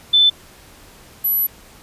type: tone pair in turn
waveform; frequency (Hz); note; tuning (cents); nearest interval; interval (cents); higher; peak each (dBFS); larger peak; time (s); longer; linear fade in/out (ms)
sine; 3520 / 11806; A7 / F#9; 0 / -5; octave + major sixth; 2095; second; -9 / -15; first; 0.13-0.3 / 1.24-1.47; second; 10
effects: pink hiss -45 dBFS RMS until 1.82 s + resampled to 32000 Hz